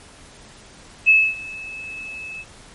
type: tone with ADSR envelope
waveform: sine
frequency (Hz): 2600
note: E7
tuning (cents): -24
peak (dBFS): -8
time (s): 1.06-2.45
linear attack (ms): 27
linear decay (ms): 260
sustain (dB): -22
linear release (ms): 48
effects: pink hiss -45 dBFS RMS until 2.74 s + MP3 48 kbps